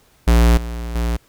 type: tone with level steps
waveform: square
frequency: 58.2 Hz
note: A#1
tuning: 2 cents flat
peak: -10 / -25 / -18 dBFS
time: 0.27-1.17 s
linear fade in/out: 10 ms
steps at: 0.57 / 0.95 s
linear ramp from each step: 2 ms
effects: pink hiss -55 dBFS RMS until 1.28 s